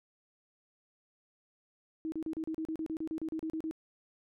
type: tone bursts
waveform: sine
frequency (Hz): 318.7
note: D#4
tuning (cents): +42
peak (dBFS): -33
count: 16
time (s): 2.05-3.711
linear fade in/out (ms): 0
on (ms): 71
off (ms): 35
effects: none